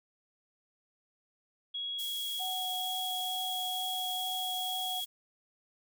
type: tone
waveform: sine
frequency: 3322 Hz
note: G#7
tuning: in tune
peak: -34 dBFS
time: 1.74-5.05 s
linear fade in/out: 10 ms
type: high-pass noise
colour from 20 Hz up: pink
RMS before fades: -43 dBFS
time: 1.98-5.06 s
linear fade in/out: 20 ms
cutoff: 8400 Hz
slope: 12 dB/octave
type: tone with vibrato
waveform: sine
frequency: 744 Hz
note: F#5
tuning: 9 cents sharp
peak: -37 dBFS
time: 2.39-5.01 s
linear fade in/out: 20 ms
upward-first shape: sine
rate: 2.2 Hz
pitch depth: 10 cents each way
effects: none